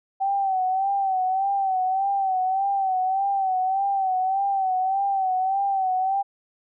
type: tone with vibrato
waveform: sine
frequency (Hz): 768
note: G5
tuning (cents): -36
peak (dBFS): -20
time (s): 0.2-6.23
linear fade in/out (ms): 20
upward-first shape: sine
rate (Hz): 1.7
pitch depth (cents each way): 62
effects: none